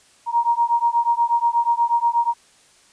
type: beating tone pair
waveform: sine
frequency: 936 / 944.3 Hz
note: A#5 / A#5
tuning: +7 / +22 cents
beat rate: 8.3 Hz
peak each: -19 dBFS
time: 0.26-2.34 s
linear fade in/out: 50 ms
effects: white hiss -54 dBFS RMS until 2.92 s + resampled to 22050 Hz